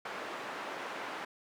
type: band-pass noise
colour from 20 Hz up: white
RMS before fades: -41 dBFS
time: 0.05-1.25 s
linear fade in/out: 5 ms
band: 320 to 1500 Hz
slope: 12 dB/octave
effects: none